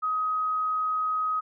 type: tone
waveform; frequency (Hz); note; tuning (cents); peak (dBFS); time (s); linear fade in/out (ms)
sine; 1261; D#6; +23; -24; 0.02-1.41; 20
effects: none